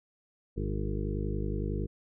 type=harmonic tone with a mistuned harmonic; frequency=50.9 Hz; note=G#1; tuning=34 cents flat; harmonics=1 / 2 / 3 / 4 / 6 / 7 / 8 / 9; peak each=-33 / -36 / -38 / -39 / -41 / -41 / -42 / -43 dBFS; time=0.56-1.87 s; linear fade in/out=20 ms; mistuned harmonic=9; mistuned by=+17 cents; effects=none